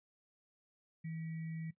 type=tone with sample-and-hold; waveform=sine; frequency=161.8 Hz; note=E3; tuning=32 cents flat; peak=-39 dBFS; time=1.04-1.71 s; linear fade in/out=10 ms; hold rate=2100 Hz; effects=noise-tail reverb RT60 0.1 s tail -17 dB re dry + resampled to 8000 Hz